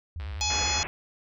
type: tone with vibrato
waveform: sine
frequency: 74 Hz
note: D2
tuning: 14 cents sharp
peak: -32 dBFS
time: 0.16-0.82 s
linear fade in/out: 0 ms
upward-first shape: sine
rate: 9.9 Hz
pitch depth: 250 cents each way
type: click train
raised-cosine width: 0.3 ms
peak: -29 dBFS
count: 46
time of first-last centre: 0.2-0.633 s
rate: 104 Hz
type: harmonic tone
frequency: 844 Hz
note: G#5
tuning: 28 cents sharp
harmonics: 1 / 3 / 4 / 5 / 6 / 7 / 8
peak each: -33 / -33 / -33 / -33 / -33 / -33 / -33 dBFS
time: 0.41-0.83 s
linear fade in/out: 0 ms
type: low-pass noise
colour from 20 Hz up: white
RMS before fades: -35 dBFS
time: 0.5-0.87 s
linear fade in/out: 0 ms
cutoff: 2600 Hz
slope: 48 dB/octave
effects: none